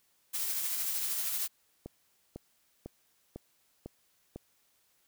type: noise with tremolo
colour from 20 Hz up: blue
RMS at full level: -32 dBFS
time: 0.33-1.48 s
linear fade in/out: 20 ms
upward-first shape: triangle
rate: 13 Hz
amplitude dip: 35%
type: click train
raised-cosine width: 2 ms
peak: -28 dBFS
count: 6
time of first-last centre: 1.86-4.36 s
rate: 2 Hz
effects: white hiss -71 dBFS RMS until 5.07 s